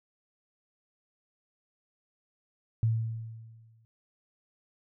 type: tone with exponential decay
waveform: sine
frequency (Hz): 112.8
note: A2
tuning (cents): +44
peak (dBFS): -21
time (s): 2.83-3.85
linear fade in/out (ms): 0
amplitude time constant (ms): 220
effects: none

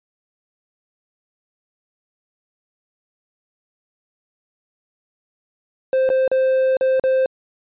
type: tone with dropouts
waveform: triangle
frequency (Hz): 523.3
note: C5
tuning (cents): 0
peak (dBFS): -12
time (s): 5.93-7.26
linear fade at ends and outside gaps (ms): 1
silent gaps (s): 6.091-6.101 / 6.278-6.315 / 6.769-6.81 / 6.997-7.038
effects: resampled to 8000 Hz

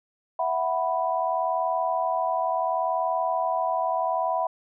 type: chord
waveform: sine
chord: E suspended second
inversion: none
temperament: equal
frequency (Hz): 659.3 / 740 / 987.8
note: E5 / F#5 / B5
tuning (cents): 0 / 0 / 0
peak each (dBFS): -27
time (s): 0.39-4.47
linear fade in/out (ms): 5
effects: none

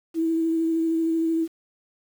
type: tone with vibrato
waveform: sine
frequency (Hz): 326.7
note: E4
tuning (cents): -15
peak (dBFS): -20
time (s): 0.14-1.48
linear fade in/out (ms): 50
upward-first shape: sine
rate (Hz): 13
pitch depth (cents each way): 19
effects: 8-bit

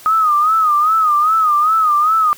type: tone with vibrato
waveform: sine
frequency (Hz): 1247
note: D#6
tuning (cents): +3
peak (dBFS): -10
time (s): 0.06-2.33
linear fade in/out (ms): 0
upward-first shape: sine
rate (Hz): 2.5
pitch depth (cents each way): 99
effects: white hiss -40 dBFS RMS until 2.37 s

